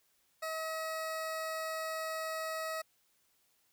20% pulse tone, 639 Hz, D#5, 46 cents sharp, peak -31 dBFS, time 0.42-2.82 s, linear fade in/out 10 ms, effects white hiss -73 dBFS RMS until 3.72 s

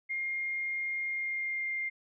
sine tone with pitch glide, 2125 to 2109 Hz, C7 to C7, +26 to +13 cents, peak -31 dBFS, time 0.09-1.9 s, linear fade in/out 20 ms, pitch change -13 cents, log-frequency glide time 1.07-1.69 s, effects none

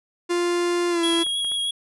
45% pulse tone with pitch glide, 349.2 to 335.2 Hz, F4 to E4, 0 to +29 cents, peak -20 dBFS, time 0.29-1.24 s, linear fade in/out 20 ms, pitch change -71 cents, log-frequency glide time 0.9-1.02 s
square tone with vibrato, 3308 Hz, G#7, 8 cents flat, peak -23 dBFS, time 1.03-1.71 s, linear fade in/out 5 ms, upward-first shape sine, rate 6.4 Hz, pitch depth 16 cents each way
clicks, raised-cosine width 0.5 ms, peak -27 dBFS, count 5, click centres 1.131 / 1.19 / 1.266 / 1.447 / 1.518 s
effects resampled to 24000 Hz

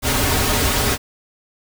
pink noise with comb filter, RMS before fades -18 dBFS, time 0.02-0.98 s, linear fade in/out 50 ms, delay 5.9 ms, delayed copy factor -0.75, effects none

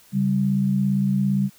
sine tone pair together, 138.59 / 196.14 Hz, C#3 / G3, 0 / +1 cents, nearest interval tritone, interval 601 cents, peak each -23 / -19 dBFS, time 0.12-1.5 s, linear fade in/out 50 ms, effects white hiss -53 dBFS RMS until 1.58 s

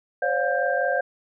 sine tone cluster, 524 / 569 / 710 / 1583 Hz, C5 / C#5 / F5 / G6, +2 / +45 / +28 / +17 cents, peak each -26 dBFS, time 0.22-1.01 s, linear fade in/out 5 ms, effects none

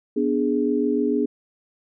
sine chord, G# diminished, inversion first, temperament equal, 246.9 / 293.7 / 415.3 Hz, B3 / D4 / G#4, 0 / 0 / 0 cents, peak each -23 dBFS, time 0.16-1.26 s, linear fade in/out 10 ms, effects none

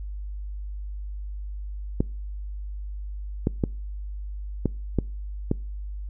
clicks, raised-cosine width 3 ms, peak -8 dBFS, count 6, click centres 2.005 / 3.471 / 3.638 / 4.657 / 4.987 / 5.514 s, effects noise-tail reverb RT60 0.4 s tail -26 dB re dry + added 50 Hz sine -31 dBFS peak until 6.09 s

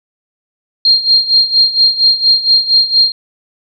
sine tone with tremolo, 4210 Hz, C8, 10 cents sharp, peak -4 dBFS, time 0.85-3.12 s, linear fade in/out 2 ms, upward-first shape sine, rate 4.3 Hz, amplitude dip 80%, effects none

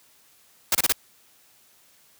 white noise bursts, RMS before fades -20 dBFS, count 4, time 0.72-0.923 s, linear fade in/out 2 ms, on 29 ms, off 29 ms, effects white hiss -58 dBFS RMS until 2.19 s + high-pass 60 Hz 12 dB/octave

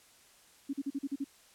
sine tone bursts, 277.5 Hz, C#4, 2 cents sharp, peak -31 dBFS, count 7, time 0.69-1.244 s, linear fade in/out 10 ms, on 44 ms, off 41 ms, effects white hiss -61 dBFS RMS until 1.54 s + low-pass 11000 Hz 12 dB/octave

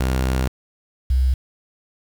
sawtooth / sine tone pair in turn, 64.6 / 64.6 Hz, C2 / C2, -21 / -21 cents, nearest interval unison, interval 0 cents, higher neither, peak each -14 dBFS, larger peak neither, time 0-0.48 / 1.1-1.34 s, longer first, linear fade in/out 5 ms, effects 7-bit

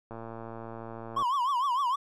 click train, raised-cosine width 1 ms, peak -27 dBFS, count 128, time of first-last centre 0.11-1.224 s, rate 114 Hz
triangle tone with vibrato, 1044 Hz, C6, 4 cents flat, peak -23 dBFS, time 1.16-1.96 s, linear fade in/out 10 ms, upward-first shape triangle, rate 6.6 Hz, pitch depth 190 cents each way
effects none

